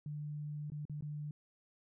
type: tone with dropouts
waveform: sine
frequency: 148.7 Hz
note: D3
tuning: 22 cents sharp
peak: -39 dBFS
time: 0.06-1.31 s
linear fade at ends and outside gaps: 2 ms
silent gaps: 0.701-0.719 / 0.853-0.896 / 1.009-1.023 s
effects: none